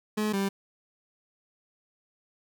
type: tone pair in turn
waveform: 30% pulse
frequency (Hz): 212.9 / 196.53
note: G#3 / G3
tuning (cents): +43 / +5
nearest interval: minor second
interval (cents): 138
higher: first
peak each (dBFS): -23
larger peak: neither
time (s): 0.17-0.33 / 0.33-0.49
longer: neither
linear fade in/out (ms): 10
effects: none